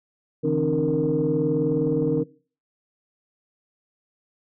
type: tone cluster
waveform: sine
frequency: 142 / 161.4 / 266.5 / 306 / 463.8 Hz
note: C#3 / E3 / C4 / D#4 / A#4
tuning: +42 / -36 / +32 / -29 / -9 cents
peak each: -28 / -27 / -26 / -25 / -22 dBFS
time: 0.43-2.24 s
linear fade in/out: 20 ms
effects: noise-tail reverb RT60 0.4 s tail -20 dB re dry + tanh soft clip ceiling -12 dBFS